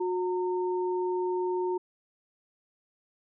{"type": "tone pair together", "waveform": "sine", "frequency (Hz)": [362.9, 914.5], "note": ["F#4", "A#5"], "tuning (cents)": [-34, -33], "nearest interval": "octave + major third", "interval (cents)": 1601, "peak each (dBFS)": [-27, -34], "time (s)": [0, 1.78], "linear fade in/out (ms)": 10, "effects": []}